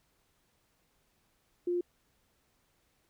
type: tone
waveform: sine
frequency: 352.2 Hz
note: F4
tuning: 15 cents sharp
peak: -28 dBFS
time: 1.67-1.81 s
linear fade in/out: 5 ms
effects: pink hiss -73 dBFS RMS until 3.09 s